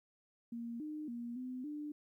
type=tone with pitch steps; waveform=sine; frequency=234 / 304.4 / 237.4 / 254 / 297.5 Hz; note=A#3 / D#4 / A#3 / B3 / D4; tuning=+7 / -38 / +32 / +49 / +22 cents; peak=-40 dBFS; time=0.52-1.92 s; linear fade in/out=5 ms; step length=280 ms; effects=13-bit